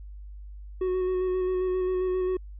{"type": "tone with vibrato", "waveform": "triangle", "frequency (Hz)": 369, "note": "F#4", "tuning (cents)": -5, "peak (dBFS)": -22, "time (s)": [0.81, 2.37], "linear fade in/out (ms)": 5, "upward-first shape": "square", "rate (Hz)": 7.5, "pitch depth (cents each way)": 14, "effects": ["added 50 Hz sine -39 dBFS peak until 2.59 s", "resampled to 8000 Hz"]}